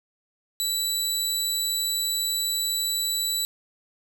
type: tone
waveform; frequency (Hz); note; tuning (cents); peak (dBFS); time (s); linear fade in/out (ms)
20% pulse; 3951; B7; 0; -18; 0.6-3.45; 0
effects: none